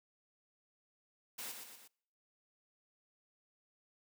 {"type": "noise with echo", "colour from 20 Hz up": "white", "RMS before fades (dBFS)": -44, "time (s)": [1.38, 1.52], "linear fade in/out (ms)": 10, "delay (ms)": 120, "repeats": 3, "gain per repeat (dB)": -5, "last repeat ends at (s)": 1.88, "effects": ["noise-tail reverb RT60 0.7 s tail -26 dB re dry", "high-pass 200 Hz 12 dB/octave"]}